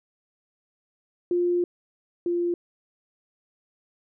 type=tone pair in turn; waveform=sine; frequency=351.8 / 347.4 Hz; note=F4 / F4; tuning=+13 / -9 cents; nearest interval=unison; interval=22 cents; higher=first; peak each=-20 / -22 dBFS; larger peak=first; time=1.31-1.64 / 2.26-2.54 s; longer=first; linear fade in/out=2 ms; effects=none